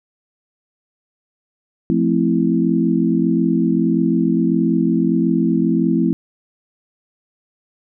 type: chord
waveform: sine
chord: F major seventh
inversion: none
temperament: equal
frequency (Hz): 174.61 / 220 / 261.6 / 329.6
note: F3 / A3 / C4 / E4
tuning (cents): 0 / 0 / 0 / 0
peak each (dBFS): -19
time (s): 1.9-6.13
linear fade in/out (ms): 0
effects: none